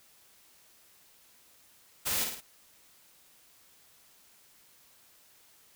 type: noise with echo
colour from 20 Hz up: white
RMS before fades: -31 dBFS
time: 2.05-2.25 s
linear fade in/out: 20 ms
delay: 54 ms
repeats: 3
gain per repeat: -5 dB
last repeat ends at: 2.412 s
effects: white hiss -61 dBFS RMS until 5.75 s